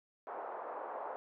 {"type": "band-pass noise", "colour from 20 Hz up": "pink", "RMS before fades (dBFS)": -43, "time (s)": [0.27, 1.16], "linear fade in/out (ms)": 0, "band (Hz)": [510, 1100], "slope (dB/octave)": 24, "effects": []}